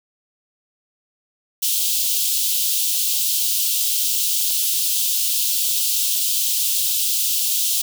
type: high-pass noise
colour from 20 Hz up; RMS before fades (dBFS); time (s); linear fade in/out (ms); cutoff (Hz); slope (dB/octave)
white; -20; 1.62-7.82; 10; 2900; 48
effects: none